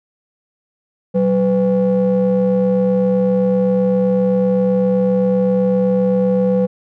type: ring-modulated tone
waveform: triangle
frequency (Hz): 155.56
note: D#3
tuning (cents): 0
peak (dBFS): -7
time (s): 1.14-6.67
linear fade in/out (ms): 20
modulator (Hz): 345
effects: none